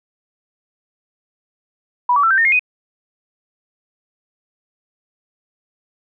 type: tone with pitch steps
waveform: sine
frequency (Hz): 979 / 1144.2 / 1337.4 / 1563.1 / 1826.9 / 2135 / 2496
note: B5 / D6 / E6 / G6 / A#6 / C7 / D#7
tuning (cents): -15 / -45 / +25 / -5 / -35 / +34 / +5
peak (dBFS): -11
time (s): 2.09-2.594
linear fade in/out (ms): 5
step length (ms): 72
effects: none